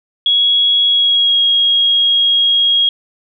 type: tone with pitch glide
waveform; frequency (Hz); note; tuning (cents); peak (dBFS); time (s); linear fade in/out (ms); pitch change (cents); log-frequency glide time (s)
sine; 3334 to 3281; G#7 to G#7; +6 to -22; -9; 0.26-2.89; 2; -28; 0.86-1.41
effects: none